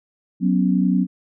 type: chord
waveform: sine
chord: F# suspended fourth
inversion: none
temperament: equal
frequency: 185 / 246.9 / 277.2 Hz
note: F#3 / B3 / C#4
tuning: 0 / 0 / 0 cents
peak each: -17 / -21 / -22 dBFS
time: 0.4-1.07 s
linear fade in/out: 50 ms
effects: none